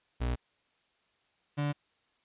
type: tone pair in turn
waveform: 35% pulse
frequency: 61.2 / 145.56 Hz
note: B1 / D3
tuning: -15 / -15 cents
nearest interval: octave + minor third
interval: 1500 cents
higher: second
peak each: -27 dBFS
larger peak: neither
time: 0.2-0.36 / 1.57-1.73 s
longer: neither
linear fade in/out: 20 ms
effects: white hiss -72 dBFS RMS until 2.24 s + resampled to 8000 Hz